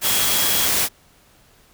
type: tone in noise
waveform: sine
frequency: 3300 Hz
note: G#7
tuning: 12 cents flat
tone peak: -26 dBFS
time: 0.02-0.69 s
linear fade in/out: 50 ms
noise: white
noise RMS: -19 dBFS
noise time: 0.01-0.89 s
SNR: -10 dB
effects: pink hiss -54 dBFS RMS until 1.73 s